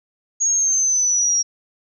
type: exponential sweep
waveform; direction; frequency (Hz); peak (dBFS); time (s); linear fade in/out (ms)
sine; down; 6645 to 5640; -15; 0.4-1.43; 20
effects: none